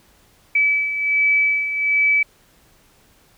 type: beating tone pair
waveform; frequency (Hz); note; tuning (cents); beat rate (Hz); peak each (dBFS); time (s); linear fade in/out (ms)
sine; 2297 / 2298.3; D7 / D7; -39 / -38; 1.3; -23 / -16; 0.55-2.23; 5
effects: pink hiss -55 dBFS RMS until 3.37 s